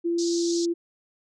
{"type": "tone", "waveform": "sine", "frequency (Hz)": 340.5, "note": "F4", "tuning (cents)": -44, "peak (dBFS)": -22, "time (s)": [0.04, 0.74], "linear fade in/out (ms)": 20}
{"type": "band-pass noise", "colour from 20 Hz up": "white", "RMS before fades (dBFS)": -34, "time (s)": [0.18, 0.66], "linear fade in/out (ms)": 10, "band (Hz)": [4000, 6900], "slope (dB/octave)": 48}
{"effects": []}